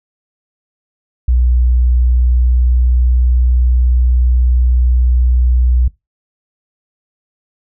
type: tone with pitch glide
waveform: sine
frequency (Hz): 61.2 to 61.63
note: B1 to B1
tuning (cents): -15 to -3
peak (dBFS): -8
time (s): 1.28-5.88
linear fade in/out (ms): 5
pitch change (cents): +12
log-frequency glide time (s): 1.79-3.12
effects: noise-tail reverb RT60 0.2 s tail -21 dB re dry